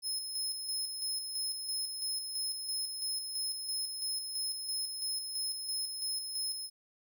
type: tone with tremolo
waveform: 25% pulse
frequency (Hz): 5170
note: E8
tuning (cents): -34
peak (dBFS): -28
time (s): 0.02-6.7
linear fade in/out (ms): 50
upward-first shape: square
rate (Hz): 3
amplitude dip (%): 45
effects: none